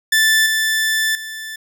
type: tone with level steps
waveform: sawtooth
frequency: 1760 Hz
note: A6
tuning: in tune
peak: -8 / -12 / -24 dBFS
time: 0.12-1.56 s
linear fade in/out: 5 ms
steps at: 0.46 / 1.15 s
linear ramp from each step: 2 ms
effects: none